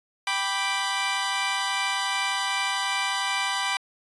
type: chord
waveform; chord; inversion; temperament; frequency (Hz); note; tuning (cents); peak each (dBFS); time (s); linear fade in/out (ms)
15% pulse; G major; none; equal; 784 / 987.8 / 1174.7; G5 / B5 / D6; 0 / 0 / 0; -23 / -21 / -24; 0.27-3.77; 2
effects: resampled to 22050 Hz